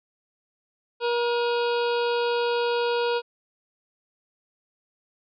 harmonic tone with a mistuned harmonic, 476.1 Hz, A#4, 37 cents sharp, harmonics 1 / 2 / 3 / 5 / 6 / 7 / 8 / 9 / 10, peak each -23 / -29 / -33 / -37 / -39 / -40 / -41 / -42 / -43 dBFS, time 1-3.22 s, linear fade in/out 50 ms, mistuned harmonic 5, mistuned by +85 cents, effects none

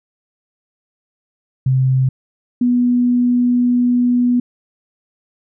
sine tone pair in turn, 130.81 / 244.9 Hz, C3 / B3, 0 / -14 cents, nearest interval major seventh, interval 1086 cents, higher second, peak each -11 dBFS, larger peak neither, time 1.66-2.09 / 2.61-4.4 s, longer second, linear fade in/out 5 ms, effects none

